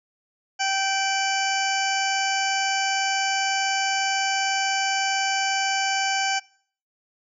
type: harmonic tone with a mistuned harmonic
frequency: 778 Hz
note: G5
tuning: 13 cents flat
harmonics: 1 / 2 / 3 / 4 / 6 / 7 / 8 / 9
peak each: -25 / -28 / -30 / -31 / -33 / -33 / -34 / -35 dBFS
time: 0.59-6.4 s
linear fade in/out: 20 ms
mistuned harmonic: 4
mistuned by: -70 cents
effects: noise-tail reverb RT60 0.5 s tail -22 dB re dry